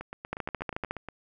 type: two click trains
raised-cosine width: 0.5 ms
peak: -23 / -16 dBFS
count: 10 / 9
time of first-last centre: 0.01-1.087 / 0.33-0.91 s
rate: 8.36 / 13.8 Hz
effects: none